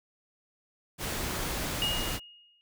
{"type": "noise", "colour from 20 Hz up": "pink", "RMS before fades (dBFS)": -33, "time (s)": [0.98, 2.2], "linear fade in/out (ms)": 50}
{"type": "tone with exponential decay", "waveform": "sine", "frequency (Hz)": 2864, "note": "F7", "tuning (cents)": 43, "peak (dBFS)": -25, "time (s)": [1.82, 2.61], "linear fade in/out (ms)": 0, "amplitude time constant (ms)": 170}
{"effects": []}